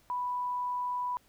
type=tone; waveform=sine; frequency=987.8 Hz; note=B5; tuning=in tune; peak=-30 dBFS; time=0.1-1.17 s; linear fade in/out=0 ms; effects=pink hiss -65 dBFS RMS until 1.28 s